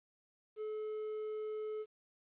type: tone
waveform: triangle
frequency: 430 Hz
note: A4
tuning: 40 cents flat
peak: -36 dBFS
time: 0.56-1.86 s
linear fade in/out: 50 ms
effects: resampled to 8000 Hz + 12-bit